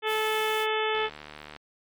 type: harmonic tone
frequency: 434.6 Hz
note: A4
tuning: 21 cents flat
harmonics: 1 / 2 / 3 / 4 / 5 / 6 / 7 / 8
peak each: -28 / -31 / -33 / -34 / -35 / -36 / -36 / -37 dBFS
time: 0.02-1.1 s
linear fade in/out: 50 ms
type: noise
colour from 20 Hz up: white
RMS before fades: -42 dBFS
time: 0.06-0.67 s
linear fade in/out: 50 ms
type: click train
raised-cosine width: 0.3 ms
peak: -25 dBFS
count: 47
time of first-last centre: 0.95-1.563 s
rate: 75 Hz
effects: MP3 96 kbps